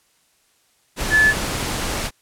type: tone in noise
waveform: sine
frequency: 1729 Hz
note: A6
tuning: 31 cents flat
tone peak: -11 dBFS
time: 1.1-1.34 s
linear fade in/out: 50 ms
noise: pink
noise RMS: -24 dBFS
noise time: 0.96-2.11 s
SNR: +10 dB
effects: white hiss -61 dBFS RMS until 2.21 s + low-pass 11000 Hz 12 dB/octave